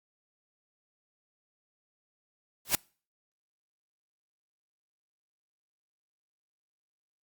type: noise with exponential growth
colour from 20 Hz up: white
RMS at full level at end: -20 dBFS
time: 2.65-2.75 s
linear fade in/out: 1 ms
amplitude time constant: 21 ms
effects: noise-tail reverb RT60 0.4 s tail -26 dB re dry + Opus 48 kbps